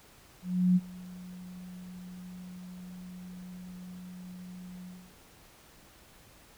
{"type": "tone with ADSR envelope", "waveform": "sine", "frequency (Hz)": 181.3, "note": "F#3", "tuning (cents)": -35, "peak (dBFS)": -19, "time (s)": [0.42, 5.14], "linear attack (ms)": 340, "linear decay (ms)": 38, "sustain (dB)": -23, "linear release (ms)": 270, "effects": ["pink hiss -57 dBFS RMS until 6.57 s"]}